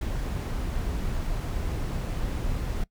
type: noise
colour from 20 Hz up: brown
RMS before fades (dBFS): -29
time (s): 0.01-2.84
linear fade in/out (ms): 5
effects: noise-tail reverb RT60 0.1 s tail -22 dB re dry